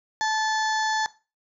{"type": "harmonic tone with a mistuned harmonic", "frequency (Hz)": 871, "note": "A5", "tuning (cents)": -18, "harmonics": [1, 2, 4, 5, 6, 7, 8], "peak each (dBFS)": [-24, -27, -37, -35, -39, -38, -41], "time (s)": [0.21, 1.06], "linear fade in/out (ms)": 0, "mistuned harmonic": 8, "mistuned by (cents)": -28, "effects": ["noise-tail reverb RT60 0.3 s tail -17 dB re dry"]}